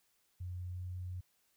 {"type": "tone with pitch glide", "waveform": "sine", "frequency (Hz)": [90.1, 90.67], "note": ["F#2", "F#2"], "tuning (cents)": [-45, -35], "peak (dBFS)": -39, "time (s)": [0.4, 1.21], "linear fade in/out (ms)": 10, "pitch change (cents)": 10, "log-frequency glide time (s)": [0.66, 0.92], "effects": ["white hiss -75 dBFS RMS until 1.56 s"]}